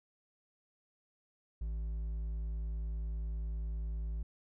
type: tone with hard clipping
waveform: triangle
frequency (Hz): 55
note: A1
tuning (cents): 0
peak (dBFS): -36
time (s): 1.61-4.23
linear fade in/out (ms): 5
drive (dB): 7
effects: none